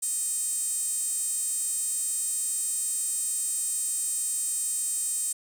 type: tone with high-pass filter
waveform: sawtooth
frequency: 622.3 Hz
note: D#5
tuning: in tune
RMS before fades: -29 dBFS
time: 0.02-5.33 s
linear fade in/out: 10 ms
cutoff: 8300 Hz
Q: 8.4
effects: none